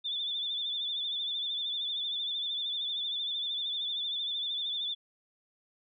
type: tone with vibrato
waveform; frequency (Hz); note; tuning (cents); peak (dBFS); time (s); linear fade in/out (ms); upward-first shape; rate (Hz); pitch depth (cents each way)
sine; 3520; A7; 0; -31; 0.04-4.95; 20; sine; 13; 55
effects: none